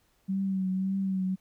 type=tone with vibrato; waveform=sine; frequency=190.6 Hz; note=G3; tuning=48 cents flat; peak=-26 dBFS; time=0.28-1.36 s; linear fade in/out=20 ms; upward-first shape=triangle; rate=1.8 Hz; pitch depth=42 cents each way; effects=pink hiss -69 dBFS RMS until 1.4 s